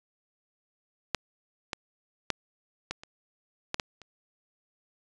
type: clicks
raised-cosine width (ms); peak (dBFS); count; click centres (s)
0.2; -8 / -14 / -8 / -15 / -27 / -11 / -11 / -30; 8; 1.147 / 1.732 / 2.303 / 2.91 / 3.035 / 3.744 / 3.798 / 4.017
effects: resampled to 22050 Hz